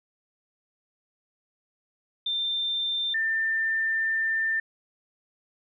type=tone pair in turn; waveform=sine; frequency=3583 / 1791.5 Hz; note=A7 / A6; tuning=+31 / +31 cents; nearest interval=octave; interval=1200 cents; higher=first; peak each=-25 / -23 dBFS; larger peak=second; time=2.26-3.14 / 3.14-4.6 s; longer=second; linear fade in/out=5 ms; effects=none